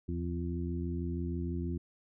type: harmonic tone with a mistuned harmonic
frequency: 86.3 Hz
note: F2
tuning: 20 cents flat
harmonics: 1 / 2 / 3 / 4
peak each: -35 / -38 / -40 / -41 dBFS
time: 0.08-1.78 s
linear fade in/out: 10 ms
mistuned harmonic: 1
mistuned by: -110 cents
effects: none